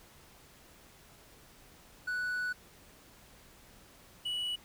triangle tone pair in turn, 1480 / 2941 Hz, F#6 / F#7, 0 / -11 cents, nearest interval octave, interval 1189 cents, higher second, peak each -30 / -31 dBFS, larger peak first, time 2.07-2.53 / 4.25-4.56 s, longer first, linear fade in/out 10 ms, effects pink hiss -58 dBFS RMS until 4.64 s

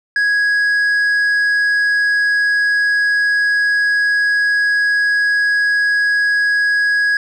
sine tone with tanh clipping, 1661.2 Hz, G#6, in tune, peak -13 dBFS, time 0.16-7.17 s, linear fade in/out 2 ms, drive 5 dB, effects none

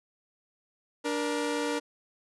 sawtooth tone pair together, 293.7 / 473.1 Hz, D4 / A#4, 0 / +26 cents, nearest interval minor sixth, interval 826 cents, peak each -27 dBFS, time 1.04-1.8 s, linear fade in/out 20 ms, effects resampled to 24000 Hz

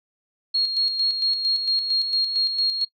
sine tone with tremolo, 4276 Hz, C8, 37 cents sharp, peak -18 dBFS, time 0.54-2.85 s, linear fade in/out 10 ms, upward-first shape square, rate 4.4 Hz, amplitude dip 50%, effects noise-tail reverb RT60 0.1 s tail -21 dB re dry

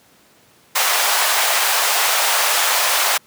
pink high-pass noise, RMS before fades -17 dBFS, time 0.75-3.18 s, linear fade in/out 10 ms, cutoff 670 Hz, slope 24 dB/octave, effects pink hiss -52 dBFS RMS until 3.26 s + high-pass 150 Hz 12 dB/octave

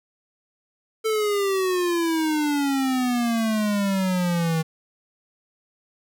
square exponential sweep, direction down, 445.1 to 159 Hz, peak -21 dBFS, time 1.04-4.63 s, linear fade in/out 20 ms, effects none

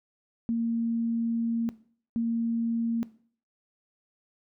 sine tone pair in turn, 230.7 / 230.7 Hz, A#3 / A#3, -18 / -18 cents, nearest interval unison, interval 0 cents, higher neither, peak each -24 dBFS, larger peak neither, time 0.49-1.69 / 2.16-3.03 s, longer first, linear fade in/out 0 ms, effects noise-tail reverb RT60 0.5 s tail -18 dB re dry

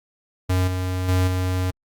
square tone with level steps, 92 Hz, F#2, 9 cents flat, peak -18 / -23 / -17 / -21 dBFS, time 0.49-1.71 s, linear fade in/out 10 ms, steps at 0.67 / 1.08 / 1.27 s, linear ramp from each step 10 ms, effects Opus 48 kbps

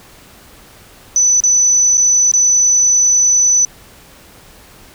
sine tone with dropouts, 5990 Hz, F#8, 20 cents sharp, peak -8 dBFS, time 1.16-3.65 s, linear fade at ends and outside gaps 1 ms, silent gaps 1.403-1.437 / 1.972-1.978 / 2.315-2.337 s, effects pink hiss -42 dBFS RMS until 4.94 s

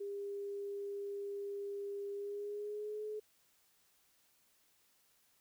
sine tone with pitch glide, 402.2 to 426.1 Hz, G4 to G#4, +44 to +44 cents, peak -39 dBFS, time 0-3.2 s, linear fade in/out 10 ms, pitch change +100 cents, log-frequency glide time 2.13-3.04 s, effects white hiss -72 dBFS RMS until 5.4 s

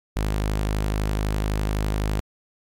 sawtooth tone, 51.91 Hz, G#1, in tune, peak -18 dBFS, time 0.16-2.2 s, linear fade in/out 0 ms, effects AAC 64 kbps

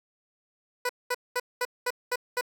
15% pulse tone bursts, 493.9 Hz, B4, in tune, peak -19 dBFS, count 7, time 0.85-2.411 s, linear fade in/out 5 ms, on 43 ms, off 210 ms, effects none

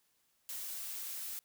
blue noise, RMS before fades -42 dBFS, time 0.49-1.39 s, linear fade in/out 0 ms, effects white hiss -75 dBFS RMS until 1.44 s

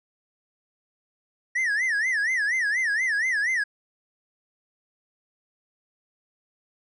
triangle tone with vibrato, 1850 Hz, A#6, 14 cents flat, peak -20 dBFS, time 1.55-3.64 s, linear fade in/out 10 ms, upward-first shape sine, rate 4.2 Hz, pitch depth 210 cents each way, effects resampled to 24000 Hz

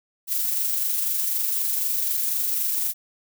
violet noise with amplitude modulation, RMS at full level -23 dBFS, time 0.27-2.94 s, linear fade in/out 50 ms, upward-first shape sine, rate 24 Hz, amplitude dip 30%, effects none

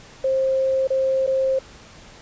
sine tone with dropouts, 530 Hz, C5, 22 cents sharp, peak -17 dBFS, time 0.24-1.59 s, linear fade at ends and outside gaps 5 ms, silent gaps 0.873-0.903 / 1.266-1.274 s, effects pink hiss -45 dBFS RMS until 2.21 s + resampled to 16000 Hz

